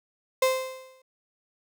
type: tone with exponential decay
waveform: 35% pulse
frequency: 520 Hz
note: C5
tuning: 11 cents flat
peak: -16 dBFS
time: 0.42-1.02 s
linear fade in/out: 5 ms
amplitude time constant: 130 ms
effects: none